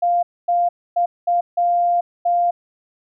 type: tone bursts at uneven times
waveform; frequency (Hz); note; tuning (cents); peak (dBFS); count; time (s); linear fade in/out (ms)
sine; 698.5; F5; 0; -14; 6; 0.02-0.23 / 0.48-0.69 / 0.96-1.06 / 1.27-1.41 / 1.57-2.01 / 2.25-2.51; 10
effects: none